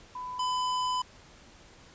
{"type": "tone pair in turn", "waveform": ["sine", "square"], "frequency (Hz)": [1000, 1004.4], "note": ["B5", "B5"], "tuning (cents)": [21, 29], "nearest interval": "unison", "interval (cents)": 8, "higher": "second", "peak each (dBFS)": [-35, -28], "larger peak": "second", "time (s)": [[0.15, 0.39], [0.39, 1.02]], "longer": "second", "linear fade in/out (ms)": 5, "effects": ["pink hiss -54 dBFS RMS until 1.94 s", "resampled to 16000 Hz"]}